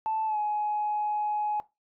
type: tone with pitch glide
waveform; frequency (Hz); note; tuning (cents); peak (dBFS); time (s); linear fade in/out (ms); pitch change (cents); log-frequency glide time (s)
sine; 878 to 840.8; A5 to G#5; -4 to +21; -25; 0.06-1.6; 0; -75; 0.26-0.38
effects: noise-tail reverb RT60 0.2 s tail -17 dB re dry + tanh soft clip ceiling -21 dBFS